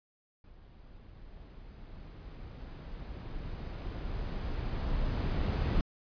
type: noise with level ramp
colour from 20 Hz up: brown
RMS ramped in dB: -55 to -28 dBFS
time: 0.44-5.81 s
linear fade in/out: 2 ms
effects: resampled to 11025 Hz